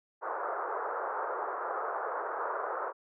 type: band-pass noise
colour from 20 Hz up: white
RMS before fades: -35 dBFS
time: 0.21-2.93 s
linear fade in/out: 50 ms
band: 400 to 1400 Hz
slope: 48 dB/octave
effects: none